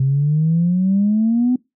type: exponential sweep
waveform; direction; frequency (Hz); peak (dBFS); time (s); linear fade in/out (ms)
sine; up; 131.4 to 254.5; -12; 0-1.56; 5
effects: noise-tail reverb RT60 0.2 s tail -22 dB re dry + tanh soft clip ceiling -8 dBFS